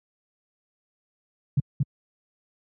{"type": "tone with echo", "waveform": "sine", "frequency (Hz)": 138.59, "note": "C#3", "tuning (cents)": 0, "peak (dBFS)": -16, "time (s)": [1.57, 1.6], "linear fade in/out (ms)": 5, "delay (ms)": 230, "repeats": 1, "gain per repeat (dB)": -2, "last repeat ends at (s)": 1.83, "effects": ["high-pass 80 Hz 12 dB/octave"]}